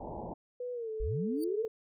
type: low-pass noise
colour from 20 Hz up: white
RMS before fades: -41 dBFS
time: 0-0.34 s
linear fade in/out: 10 ms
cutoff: 930 Hz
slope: 96 dB/octave
type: tone with pitch glide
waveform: sine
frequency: 493.6 to 437.2 Hz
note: B4 to A4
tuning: -1 to -11 cents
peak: -35 dBFS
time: 0.6-1.68 s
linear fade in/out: 5 ms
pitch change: -210 cents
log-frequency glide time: 0.73-0.9 s
type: linear sweep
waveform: sine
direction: up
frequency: 32 to 473 Hz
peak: -31 dBFS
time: 1-1.65 s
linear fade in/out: 0 ms
type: tone with exponential growth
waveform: 10% pulse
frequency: 4609 Hz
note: D8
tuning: 33 cents flat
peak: -36 dBFS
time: 1.35-1.44 s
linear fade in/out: 1 ms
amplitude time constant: 18 ms
effects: none